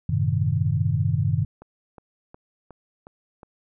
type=chord; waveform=sine; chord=F# diminished seventh; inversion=none; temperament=equal with one note detuned; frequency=94.77 / 110 / 130.81 / 155.56 Hz; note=F#2 / A2 / C3 / Eb3; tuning=+42 / 0 / 0 / 0 cents; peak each=-25 dBFS; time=0.09-1.45 s; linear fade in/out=5 ms
type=click train; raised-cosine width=1 ms; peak=-29 dBFS; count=6; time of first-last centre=1.62-3.432 s; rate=2.76 Hz
effects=none